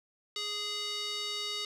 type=tone with band-pass filter; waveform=square; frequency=415.3 Hz; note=G#4; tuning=in tune; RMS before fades=-36 dBFS; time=0.36-1.65 s; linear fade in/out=2 ms; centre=4000 Hz; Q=3; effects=none